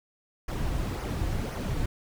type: noise with flanger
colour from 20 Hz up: brown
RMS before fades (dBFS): -30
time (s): 0.48-1.86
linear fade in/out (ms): 5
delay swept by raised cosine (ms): 0.25 to 5.05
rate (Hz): 1.9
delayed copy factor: -0.55
effects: none